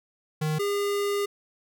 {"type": "tone pair in turn", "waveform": "square", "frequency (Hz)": [154.5, 405.4], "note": ["D#3", "G#4"], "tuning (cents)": [-12, -42], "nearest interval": "octave + perfect fourth", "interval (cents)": 1670, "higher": "second", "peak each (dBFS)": -25, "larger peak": "neither", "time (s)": [[0.41, 0.59], [0.59, 1.26]], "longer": "second", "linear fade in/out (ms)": 10, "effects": []}